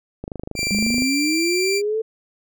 click train, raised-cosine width 2 ms, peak -16 dBFS, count 21, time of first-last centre 0.24-1.021 s, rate 25.6 Hz
20% pulse tone, 2355 Hz, D7, 4 cents sharp, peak -16 dBFS, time 0.55-1.82 s, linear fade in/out 50 ms
sine linear sweep, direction up, 196 to 448.4 Hz, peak -19 dBFS, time 0.71-2.02 s, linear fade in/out 10 ms
effects none

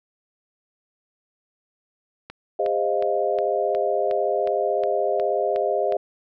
click train, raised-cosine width 0.3 ms, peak -20 dBFS, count 11, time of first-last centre 2.3-5.923 s, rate 2.76 Hz
sine chord, F minor seventh, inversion first, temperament equal with one note detuned, 405.4 / 523.3 / 622.3 / 698.5 Hz, Ab4 / C5 / Eb5 / F5, -42 / 0 / 0 / 0 cents, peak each -25 / -26 / -24 / -26 dBFS, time 2.59-5.97 s, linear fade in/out 5 ms
effects none

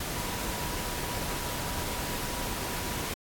sine tone in noise, 967 Hz, B5, 37 cents flat, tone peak -43 dBFS, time 0.16-3.09 s, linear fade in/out 5 ms, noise pink, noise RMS -34 dBFS, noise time 0-3.14 s, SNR -12 dB, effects AAC 64 kbps

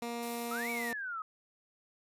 15% pulse tone, 235.8 Hz, A#3, 20 cents sharp, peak -30 dBFS, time 0.02-0.93 s, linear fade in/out 2 ms
blue noise, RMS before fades -45 dBFS, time 0.22-0.92 s, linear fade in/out 10 ms
sine exponential two-way sweep, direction up then down, 1250 to 2328 to 1250 Hz, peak -36 dBFS, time 0.51-1.22 s, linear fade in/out 2 ms, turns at 0.7 s
effects resampled to 32000 Hz

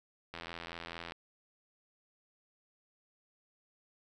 click train, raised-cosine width 0.3 ms, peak -26 dBFS, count 67, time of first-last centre 0.34-1.121 s, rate 84.5 Hz, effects none

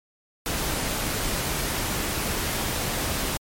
pink noise, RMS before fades -27 dBFS, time 0.46-3.37 s, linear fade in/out 0 ms, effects MP3 64 kbps

